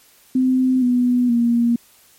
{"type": "tone with pitch steps", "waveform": "sine", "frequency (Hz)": [257.7, 246.6, 236], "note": ["C4", "B3", "A#3"], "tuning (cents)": [-26, -2, 22], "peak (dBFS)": -13, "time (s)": [0.35, 1.76], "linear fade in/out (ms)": 5, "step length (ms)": 470, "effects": ["white hiss -52 dBFS RMS until 2.18 s", "MP3 64 kbps"]}